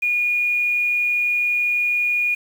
sine tone with quantisation, 2442 Hz, D#7, 33 cents flat, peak -17 dBFS, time 0.02-2.35 s, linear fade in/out 10 ms, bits 7, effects none

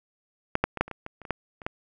clicks, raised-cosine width 0.5 ms, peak -7 / -6 / -18 / -6 / -26 / -20 / -21 / -29 / -26 / -10 / -27 / -13 dBFS, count 12, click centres 0.554 / 0.64 / 0.773 / 0.81 / 0.88 / 0.913 / 1.064 / 1.217 / 1.252 / 1.307 / 1.618 / 1.665 s, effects none

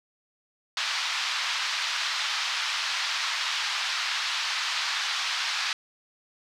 white band-pass noise, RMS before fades -29 dBFS, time 0.77-5.73 s, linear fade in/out 2 ms, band 970 to 4800 Hz, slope 24 dB/octave, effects none

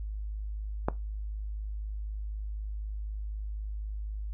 click, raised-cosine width 1 ms, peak -12 dBFS, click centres 0.885 s, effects noise-tail reverb RT60 0.2 s tail -18 dB re dry + added 52 Hz sine -33 dBFS peak until 4.33 s

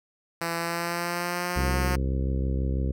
5% pulse tone with pitch glide, 168.2 to 180.27 Hz, E3 to F#3, +35 to -45 cents, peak -16 dBFS, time 0.41-1.96 s, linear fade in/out 5 ms, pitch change +120 cents, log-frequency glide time 0.57-1.76 s
harmonic tone, 66.1 Hz, C2, 18 cents sharp, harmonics 1 / 2 / 3 / 4 / 5 / 6 / 7 / 8, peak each -25 / -31 / -35 / -37 / -39 / -41 / -42 / -43 dBFS, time 1.56-2.92 s, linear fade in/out 5 ms
effects none

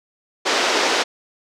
pink band-pass noise, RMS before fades -19 dBFS, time 0.45-1.04 s, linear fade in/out 20 ms, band 360 to 6200 Hz, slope 24 dB/octave, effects none

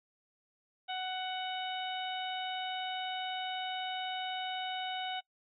harmonic tone, 744 Hz, F#5, 9 cents sharp, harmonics 1 / 2 / 3 / 4 / 5, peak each -37 / -44 / -46 / -42 / -43 dBFS, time 0.88-5.21 s, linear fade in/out 20 ms, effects noise-tail reverb RT60 0.1 s tail -24 dB re dry

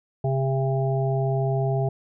harmonic tone, 134 Hz, C3, 42 cents sharp, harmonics 1 / 3 / 5 / 6, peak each -22 / -28 / -29 / -34 dBFS, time 0.24-1.89 s, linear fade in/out 5 ms, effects none

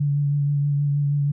sine tone with vibrato, 143.7 Hz, D3, 37 cents flat, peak -18 dBFS, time 0-1.32 s, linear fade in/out 10 ms, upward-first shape triangle, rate 6.3 Hz, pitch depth 25 cents each way, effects none

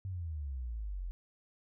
sine exponential sweep, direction down, 98 to 42.1 Hz, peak -36 dBFS, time 0.05-1.11 s, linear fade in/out 0 ms, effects none

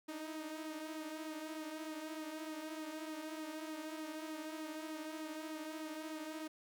sawtooth tone with flanger, 312.3 Hz, D#4, 7 cents sharp, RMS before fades -45 dBFS, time 0.08-6.48 s, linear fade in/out 10 ms, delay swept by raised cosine 1.8 to 7.4 ms, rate 3.3 Hz, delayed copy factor -0.5, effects none

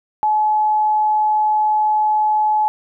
sine tone, 854 Hz, G#5, 48 cents sharp, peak -13 dBFS, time 0.23-2.68 s, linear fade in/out 0 ms, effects none

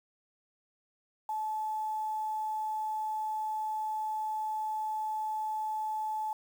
sine tone with quantisation, 865 Hz, A5, 30 cents flat, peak -31 dBFS, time 1.29-6.33 s, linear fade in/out 2 ms, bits 9, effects none

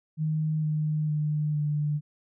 sine tone with pitch steps, 155.56 / 153.24 / 150.96 / 148.71 Hz, D#3 / D#3 / D3 / D3, 0 / -26 / +48 / +22 cents, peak -24 dBFS, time 0.17-2.01 s, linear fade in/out 50 ms, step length 460 ms, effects none

